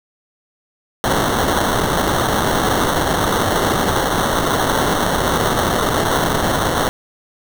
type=noise with sample-and-hold; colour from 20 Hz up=white; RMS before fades=-17 dBFS; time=1.04-6.89 s; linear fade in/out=0 ms; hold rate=2450 Hz; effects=none